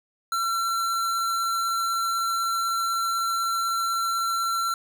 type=tone; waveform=square; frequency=1354 Hz; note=E6; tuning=46 cents sharp; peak=-24 dBFS; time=0.32-4.74 s; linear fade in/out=2 ms; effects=none